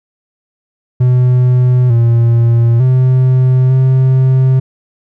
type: tone with pitch steps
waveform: triangle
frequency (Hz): 125.5 / 117 / 128.7 / 130.8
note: B2 / A#2 / C3 / C3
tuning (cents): +28 / +7 / -28 / 0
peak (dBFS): -4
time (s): 1-4.6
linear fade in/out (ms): 10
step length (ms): 900
effects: none